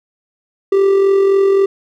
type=tone with amplitude modulation; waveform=triangle; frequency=392 Hz; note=G4; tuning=in tune; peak=-5 dBFS; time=0.72-1.66 s; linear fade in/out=5 ms; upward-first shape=sine; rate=43.7 Hz; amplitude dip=40%; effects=none